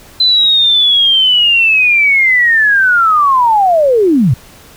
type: linear sweep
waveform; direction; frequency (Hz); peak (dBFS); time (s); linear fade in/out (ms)
sine; down; 4052 to 103.83; -6; 0.2-4.34; 5
effects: pink hiss -39 dBFS RMS until 4.76 s